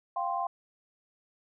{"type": "chord", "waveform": "sine", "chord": "F suspended second", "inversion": "none", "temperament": "equal", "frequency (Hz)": [698.5, 784, 1046.5], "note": ["F5", "G5", "C6"], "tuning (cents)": [0, 0, 0], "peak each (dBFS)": -33, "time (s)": [0.16, 0.47], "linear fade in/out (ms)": 5, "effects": []}